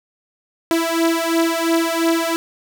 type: beating tone pair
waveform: sawtooth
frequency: 329.6 / 332.5 Hz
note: E4 / E4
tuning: 0 / +15 cents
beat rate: 2.9 Hz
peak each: -15 dBFS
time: 0.71-2.36 s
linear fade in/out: 0 ms
effects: none